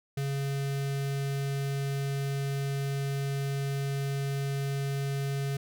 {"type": "tone with notch filter", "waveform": "square", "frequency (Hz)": 138.59, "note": "C#3", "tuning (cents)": 0, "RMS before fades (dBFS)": -31, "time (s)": [0.17, 5.57], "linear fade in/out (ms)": 5, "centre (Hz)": 1000, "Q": 1.9, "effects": []}